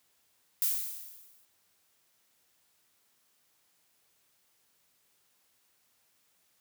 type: noise with exponential decay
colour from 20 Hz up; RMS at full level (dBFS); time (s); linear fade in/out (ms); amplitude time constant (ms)
violet; -26; 0.62-1.45; 1; 180
effects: white hiss -71 dBFS RMS until 6.6 s + high-pass 60 Hz 12 dB/octave